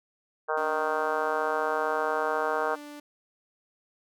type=harmonic tone; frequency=155.56 Hz; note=D#3; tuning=in tune; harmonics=3 / 4 / 5 / 6 / 7 / 8 / 9 / 10; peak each=-31 / -32 / -33 / -34 / -34 / -35 / -36 / -36 dBFS; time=0.48-2.76 s; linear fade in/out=20 ms
type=tone; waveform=sawtooth; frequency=293.7 Hz; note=D4; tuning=in tune; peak=-37 dBFS; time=0.57-3 s; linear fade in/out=5 ms
effects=none